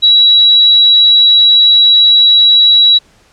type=tone; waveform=sine; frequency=3897 Hz; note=B7; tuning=24 cents flat; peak=-3 dBFS; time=0.02-2.99 s; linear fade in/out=20 ms; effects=pink hiss -48 dBFS RMS until 3.32 s + low-pass 8000 Hz 12 dB/octave